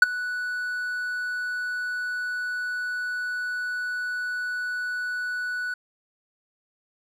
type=tone with ADSR envelope; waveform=triangle; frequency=1480 Hz; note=F#6; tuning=in tune; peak=-5 dBFS; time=0.02-5.74 s; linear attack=4 ms; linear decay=20 ms; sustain=-20 dB; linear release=4 ms; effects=none